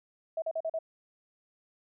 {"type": "tone bursts", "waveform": "sine", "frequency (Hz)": 647, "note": "E5", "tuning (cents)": -32, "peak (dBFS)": -29, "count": 5, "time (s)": [0.37, 0.789], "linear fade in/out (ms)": 5, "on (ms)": 51, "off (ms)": 41, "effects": []}